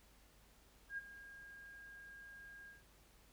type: tone with ADSR envelope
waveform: sine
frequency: 1622 Hz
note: G#6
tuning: 41 cents flat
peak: -39 dBFS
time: 0.89-2.83 s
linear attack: 86 ms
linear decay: 25 ms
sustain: -14 dB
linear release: 150 ms
effects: added 50 Hz sine -68 dBFS peak until 3.32 s + pink hiss -68 dBFS RMS until 3.32 s